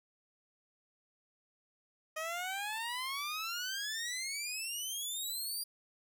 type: exponential sweep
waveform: 15% pulse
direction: up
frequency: 620 to 4821 Hz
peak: -30 dBFS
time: 2.16-5.64 s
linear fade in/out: 10 ms
effects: none